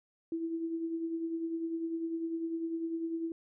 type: tone with tremolo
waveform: sine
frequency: 329.6 Hz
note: E4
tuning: in tune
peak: -30 dBFS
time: 0.32-3.32 s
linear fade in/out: 2 ms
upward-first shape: triangle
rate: 10 Hz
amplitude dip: 55%
effects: none